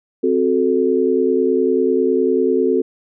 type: chord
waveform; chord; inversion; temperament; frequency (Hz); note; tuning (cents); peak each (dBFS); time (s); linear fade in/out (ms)
sine; F# diminished; second; equal; 261.6 / 370 / 440; C4 / F#4 / A4; 0 / 0 / 0; -19 / -17 / -17; 0.23-2.82; 10
effects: none